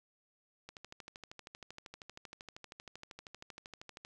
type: click train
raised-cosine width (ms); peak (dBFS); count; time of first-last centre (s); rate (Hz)
0.2; -30; 44; 0.69-4.049; 12.8
effects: none